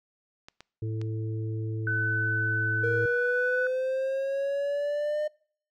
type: clicks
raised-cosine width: 0.2 ms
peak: -27 dBFS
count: 3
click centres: 0.485 / 0.606 / 1.015 s
type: harmonic tone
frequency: 110 Hz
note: A2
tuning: in tune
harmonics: 1 / 3 / 4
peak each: -29 / -39 / -41 dBFS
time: 0.82-3.06 s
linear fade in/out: 5 ms
type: tone with pitch glide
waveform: sine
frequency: 1506 to 1490.4 Hz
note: F#6 to F#6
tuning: +30 to +12 cents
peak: -26 dBFS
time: 1.87-3.67 s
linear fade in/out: 2 ms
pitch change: -18 cents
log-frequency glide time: 2.8-2.93 s
type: exponential sweep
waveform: triangle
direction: up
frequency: 466.2 to 607 Hz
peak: -24 dBFS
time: 2.83-5.28 s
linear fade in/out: 10 ms
effects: noise-tail reverb RT60 0.5 s tail -24 dB re dry